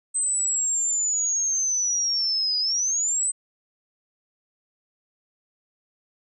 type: linear two-way sweep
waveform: sine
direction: down then up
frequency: 8230 to 4911 to 8230 Hz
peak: -21 dBFS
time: 0.14-3.32 s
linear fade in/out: 20 ms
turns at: 2.59 s
effects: none